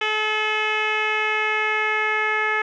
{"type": "tone with low-pass filter sweep", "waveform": "10% pulse", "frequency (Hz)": 429.9, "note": "A4", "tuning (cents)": -40, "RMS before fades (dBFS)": -22, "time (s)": [0.01, 2.62], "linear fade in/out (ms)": 5, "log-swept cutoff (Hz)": [3000, 2000], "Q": 2.8, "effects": []}